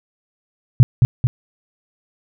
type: tone with echo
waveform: sine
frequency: 123.47 Hz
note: B2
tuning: in tune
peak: -3 dBFS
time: 0.8-0.83 s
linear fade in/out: 0 ms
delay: 220 ms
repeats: 2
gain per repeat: -4 dB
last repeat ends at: 1.27 s
effects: none